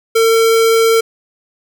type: tone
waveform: square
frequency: 452.5 Hz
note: A4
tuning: 48 cents sharp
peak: -9 dBFS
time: 0.15-1.01 s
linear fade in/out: 10 ms
effects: none